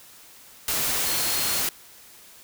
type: tone in noise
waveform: sine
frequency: 4264 Hz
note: C8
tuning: 32 cents sharp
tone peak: -33 dBFS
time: 1.06-1.61 s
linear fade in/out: 2 ms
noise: white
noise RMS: -25 dBFS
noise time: 0.68-1.69 s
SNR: -11 dB
effects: white hiss -49 dBFS RMS until 2.43 s